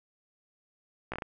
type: slowing click train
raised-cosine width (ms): 0.5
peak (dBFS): -20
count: 5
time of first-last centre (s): 1.12-1.222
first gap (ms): 16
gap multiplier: 1.32
effects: none